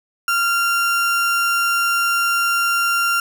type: tone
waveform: 35% pulse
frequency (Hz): 1385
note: F6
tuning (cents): -15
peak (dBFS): -14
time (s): 0.28-3.2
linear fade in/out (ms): 2
effects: none